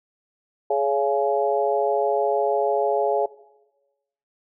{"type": "harmonic tone with a mistuned harmonic", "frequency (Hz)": 140, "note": "C#3", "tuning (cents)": 18, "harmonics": [3, 4, 5, 6], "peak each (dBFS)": [-23, -24, -25, -26], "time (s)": [0.7, 3.26], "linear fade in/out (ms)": 5, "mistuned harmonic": 5, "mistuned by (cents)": -34, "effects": ["noise-tail reverb RT60 1.0 s tail -18 dB re dry"]}